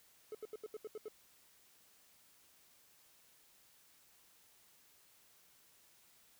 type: tone bursts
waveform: triangle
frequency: 430.3 Hz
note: A4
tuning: 39 cents flat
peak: -40 dBFS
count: 8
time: 0.32-1.083 s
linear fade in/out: 2 ms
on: 28 ms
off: 77 ms
effects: white hiss -67 dBFS RMS until 6.39 s